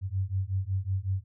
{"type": "beating tone pair", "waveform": "sine", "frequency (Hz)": [93.1, 98.5], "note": ["F#2", "G2"], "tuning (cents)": [11, 9], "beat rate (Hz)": 5.4, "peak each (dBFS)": -30, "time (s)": [0.01, 1.24], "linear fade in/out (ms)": 50, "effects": []}